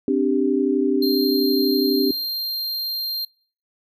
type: chord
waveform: sine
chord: C suspended second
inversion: none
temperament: equal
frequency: 261.6 / 293.7 / 392 Hz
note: C4 / D4 / G4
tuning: 0 / 0 / 0 cents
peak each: -21 dBFS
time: 0.08-2.11 s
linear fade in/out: 2 ms
type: tone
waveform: square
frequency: 4186 Hz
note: C8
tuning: in tune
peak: -24 dBFS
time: 1.02-3.25 s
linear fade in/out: 5 ms
effects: noise-tail reverb RT60 0.5 s tail -26 dB re dry